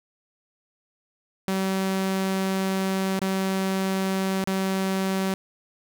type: tone with dropouts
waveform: sawtooth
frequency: 191.2 Hz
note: G3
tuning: 43 cents flat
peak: -19 dBFS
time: 1.48-5.34 s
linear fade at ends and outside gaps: 0 ms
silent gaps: 3.192-3.216 / 4.441-4.474 s
effects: none